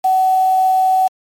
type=tone with quantisation; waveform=sine; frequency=753 Hz; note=F#5; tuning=30 cents sharp; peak=-10 dBFS; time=0.04-1.08 s; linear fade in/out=10 ms; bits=5; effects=MP3 64 kbps

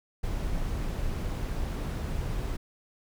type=noise; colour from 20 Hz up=brown; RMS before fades=-31 dBFS; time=0.23-2.57 s; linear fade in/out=10 ms; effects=none

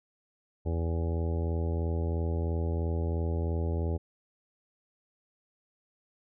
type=harmonic tone; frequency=83 Hz; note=E2; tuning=12 cents sharp; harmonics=1 / 2 / 3 / 4 / 5 / 6 / 7 / 9 / 10; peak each=-28 / -38 / -41 / -40 / -39 / -43 / -44 / -50 / -49 dBFS; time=0.65-3.98 s; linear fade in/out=20 ms; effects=none

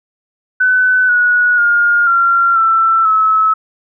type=tone with pitch steps; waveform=sine; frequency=1506 / 1461.4 / 1418.2 / 1376.2 / 1335.5 / 1296 Hz; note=F#6 / F#6 / F6 / F6 / E6 / E6; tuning=+30 / -22 / +26 / -26 / +22 / -30 cents; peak=-8 dBFS; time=0.6-3.54 s; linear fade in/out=10 ms; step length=490 ms; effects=none

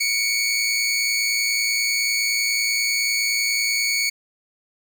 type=tone pair together; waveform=20% pulse; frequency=2217 / 2327 Hz; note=C#7 / D7; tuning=0 / -17 cents; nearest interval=minor second; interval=83 cents; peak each=-15 / -22 dBFS; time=0-4.1 s; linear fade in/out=10 ms; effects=none

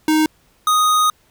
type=tone pair in turn; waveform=square; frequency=311.1 / 1244.4 Hz; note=D#4 / D#6; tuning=0 / 0 cents; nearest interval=2 octaves; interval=2400 cents; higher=second; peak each=-13 dBFS; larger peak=neither; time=0.08-0.26 / 0.67-1.1 s; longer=second; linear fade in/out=2 ms; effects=pink hiss -57 dBFS RMS until 1.3 s

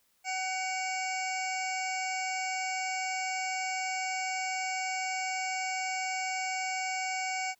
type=harmonic tone with a mistuned harmonic; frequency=752 Hz; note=F#5; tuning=28 cents sharp; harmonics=1 / 2 / 3 / 4 / 6 / 7 / 8 / 9 / 10; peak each=-34 / -44 / -35 / -47 / -47 / -44 / -48 / -48 / -43 dBFS; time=0.24-7.55 s; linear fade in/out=50 ms; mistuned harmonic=4; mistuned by=-120 cents; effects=white hiss -71 dBFS RMS until 7.59 s

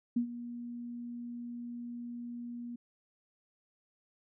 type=tone with ADSR envelope; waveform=sine; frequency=239.2 Hz; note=A#3; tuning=45 cents sharp; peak=-25 dBFS; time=0.16-2.76 s; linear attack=8 ms; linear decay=94 ms; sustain=-14 dB; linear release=7 ms; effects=none

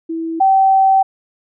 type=tone pair in turn; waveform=sine; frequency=327.2 / 771.3 Hz; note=E4 / G5; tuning=-13 / -28 cents; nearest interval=octave + minor third; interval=1485 cents; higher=second; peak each=-19 / -8 dBFS; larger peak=second; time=0.09-0.4 / 0.4-1.03 s; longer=second; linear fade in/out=10 ms; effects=none

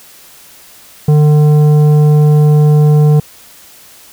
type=tone with tanh clipping; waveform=triangle; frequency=150 Hz; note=D3; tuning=37 cents sharp; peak=-6 dBFS; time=1.08-3.2 s; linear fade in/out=5 ms; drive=14 dB; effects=white hiss -39 dBFS RMS until 4.12 s

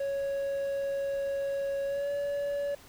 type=tone with pitch glide; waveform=triangle; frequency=554.4 to 569.7 Hz; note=C#5 to C#5; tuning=0 to +47 cents; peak=-27 dBFS; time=0-2.75 s; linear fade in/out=5 ms; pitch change=+47 cents; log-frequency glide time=1.86-2.1 s; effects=pink hiss -54 dBFS RMS until 2.88 s

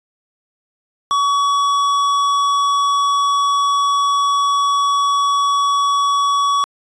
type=tone with tanh clipping; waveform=sine; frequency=1130 Hz; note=C#6; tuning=33 cents sharp; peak=-15 dBFS; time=1.11-6.64 s; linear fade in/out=0 ms; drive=13 dB; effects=resampled to 22050 Hz

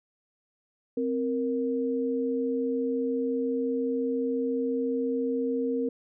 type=tone pair together; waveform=sine; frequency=261.6 / 467.1 Hz; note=C4 / A#4; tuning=0 / +3 cents; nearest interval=minor seventh; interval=1003 cents; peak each=-28 dBFS; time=0.97-5.89 s; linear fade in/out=5 ms; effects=none

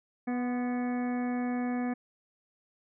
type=harmonic tone with a mistuned harmonic; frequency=246 Hz; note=B3; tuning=7 cents flat; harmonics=1 / 2 / 3 / 4 / 5 / 6 / 7 / 8 / 9; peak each=-29 / -41 / -39 / -51 / -48 / -56 / -46 / -55 / -48 dBFS; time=0.27-1.94 s; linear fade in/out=10 ms; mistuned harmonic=4; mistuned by=+52 cents; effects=none

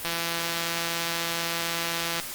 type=click train; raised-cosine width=0.2 ms; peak=-11 dBFS; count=362; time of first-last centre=0.05-2.199 s; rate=168 Hz; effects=white hiss -36 dBFS RMS until 2.34 s + Opus 32 kbps

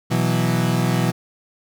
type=chord; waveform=35% pulse; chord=B suspended fourth; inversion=none; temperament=equal; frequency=123.47 / 164.81 / 185 Hz; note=B2 / E3 / F#3; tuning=0 / 0 / 0 cents; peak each=-19 / -20 / -21 dBFS; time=0.1-1.12 s; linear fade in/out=20 ms; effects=none

